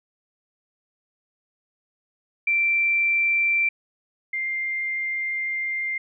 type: tone pair in turn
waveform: sine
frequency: 2349 / 2102 Hz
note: D7 / C7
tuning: 0 / +7 cents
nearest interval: major second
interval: 193 cents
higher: first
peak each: -18 / -24 dBFS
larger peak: first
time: 2.47-3.69 / 4.33-5.98 s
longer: second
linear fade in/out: 5 ms
effects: none